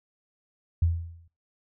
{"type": "tone with exponential decay", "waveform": "sine", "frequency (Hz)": 84, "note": "E2", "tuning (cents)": 33, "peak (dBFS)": -17, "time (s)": [0.82, 1.28], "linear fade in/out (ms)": 5, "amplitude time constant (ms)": 100, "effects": ["noise-tail reverb RT60 0.3 s tail -22 dB re dry"]}